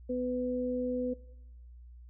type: tone pair together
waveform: sine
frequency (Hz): 250 / 500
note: B3 / B4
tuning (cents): +21 / +21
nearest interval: octave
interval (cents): 1200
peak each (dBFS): -33 / -32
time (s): 0.09-1.14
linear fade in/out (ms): 10
effects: noise-tail reverb RT60 0.9 s tail -20 dB re dry + added 60 Hz sine -48 dBFS peak until 2.09 s